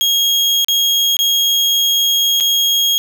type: tone with dropouts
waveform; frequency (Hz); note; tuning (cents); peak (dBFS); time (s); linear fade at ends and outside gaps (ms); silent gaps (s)
35% pulse; 3272; G#7; -26; -10; 0.01-2.98; 0; 0.646-0.684 / 1.168-1.19 / 2.401-2.407
effects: none